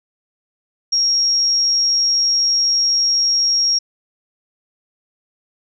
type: tone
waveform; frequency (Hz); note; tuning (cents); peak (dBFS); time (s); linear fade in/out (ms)
sine; 5588; F8; 0; -13; 0.92-3.79; 10
effects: none